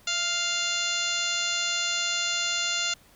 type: harmonic tone with a mistuned harmonic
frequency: 698.5 Hz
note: F5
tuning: in tune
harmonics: 1 / 2 / 3 / 4 / 5 / 6 / 7 / 8 / 9 / 10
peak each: -42 / -33 / -36 / -31 / -32 / -33 / -38 / -42 / -37 / -33 dBFS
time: 0.07-2.94 s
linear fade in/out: 5 ms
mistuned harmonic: 1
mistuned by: -48 cents
effects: pink hiss -57 dBFS RMS until 3.15 s